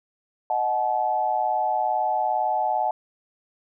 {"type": "chord", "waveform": "sine", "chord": "D# diminished", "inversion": "none", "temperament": "equal with one note detuned", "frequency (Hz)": [622.3, 740, 859.9], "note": ["D#5", "F#5", "A5"], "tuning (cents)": [0, 0, -40], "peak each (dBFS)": [-29, -24, -24], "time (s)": [0.5, 2.91], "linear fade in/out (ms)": 2, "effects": []}